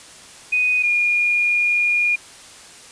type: tone pair in turn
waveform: sine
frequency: 2489 / 2428 Hz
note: D#7 / D#7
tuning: 0 / -43 cents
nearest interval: unison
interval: 43 cents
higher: first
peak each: -15 dBFS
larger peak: neither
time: 0.52-0.83 / 0.83-2.16 s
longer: second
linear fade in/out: 10 ms
effects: white hiss -42 dBFS RMS until 2.91 s + resampled to 22050 Hz